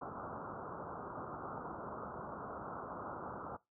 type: low-pass noise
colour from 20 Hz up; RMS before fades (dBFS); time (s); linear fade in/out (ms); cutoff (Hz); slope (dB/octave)
white; -45; 0.01-3.57; 10; 1400; 96
effects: noise-tail reverb RT60 0.2 s tail -20 dB re dry + high-pass 80 Hz 12 dB/octave